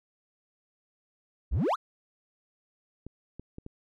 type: exponential sweep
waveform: triangle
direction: up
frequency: 45.03 to 1477 Hz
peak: -22 dBFS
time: 1.51-1.76 s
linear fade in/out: 20 ms
type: clicks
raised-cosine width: 3 ms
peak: -28 dBFS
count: 4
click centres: 3.066 / 3.396 / 3.584 / 3.664 s
effects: none